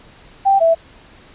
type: tone pair in turn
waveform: sine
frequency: 784 / 659.3 Hz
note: G5 / E5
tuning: 0 / 0 cents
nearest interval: minor third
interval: 300 cents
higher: first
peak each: -9 dBFS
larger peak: neither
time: 0.45-0.6 / 0.6-0.75 s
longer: neither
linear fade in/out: 20 ms
effects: pink hiss -45 dBFS RMS until 1.34 s + resampled to 8000 Hz